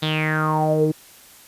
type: tone with low-pass filter sweep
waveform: sawtooth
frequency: 155.56 Hz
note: D#3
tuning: in tune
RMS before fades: -20 dBFS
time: 0.02-0.92 s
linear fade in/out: 10 ms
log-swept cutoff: 3800 to 360 Hz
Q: 8.2
effects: white hiss -47 dBFS RMS until 1.47 s + resampled to 32000 Hz